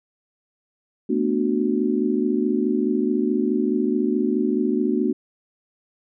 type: chord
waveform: sine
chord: B minor seventh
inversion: third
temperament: just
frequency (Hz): 222.2 / 246.9 / 296.3 / 370.4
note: A3 / B3 / D4 / F#4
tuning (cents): +17 / 0 / +15 / +2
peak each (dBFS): -24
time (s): 1.09-5.13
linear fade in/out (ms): 10
effects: none